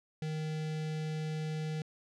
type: tone with notch filter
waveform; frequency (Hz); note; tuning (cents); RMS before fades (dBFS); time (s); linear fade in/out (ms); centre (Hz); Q
square; 155.6; D#3; 0; -36; 0.22-1.82; 2; 1100; 1.3
effects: low-pass 6000 Hz 12 dB/octave